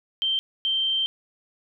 sine tone pair in turn, 3134 / 3134 Hz, G7 / G7, -1 / -1 cents, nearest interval unison, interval 0 cents, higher neither, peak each -21 dBFS, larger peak neither, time 0.22-0.39 / 0.65-1.06 s, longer second, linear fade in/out 0 ms, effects none

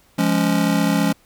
square chord, Db major, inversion first, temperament just, 173.24 / 207.9 / 277.2 Hz, F3 / Ab3 / Db4, -14 / +2 / 0 cents, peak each -21 dBFS, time 0.18-1.13 s, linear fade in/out 10 ms, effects pink hiss -56 dBFS RMS until 1.25 s

